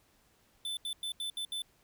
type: tone bursts at uneven times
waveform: square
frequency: 3520 Hz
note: A7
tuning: in tune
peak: -35 dBFS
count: 6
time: 0.65-0.77 / 0.85-0.93 / 1.03-1.12 / 1.2-1.3 / 1.37-1.45 / 1.52-1.62 s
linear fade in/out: 2 ms
effects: pink hiss -68 dBFS RMS until 1.83 s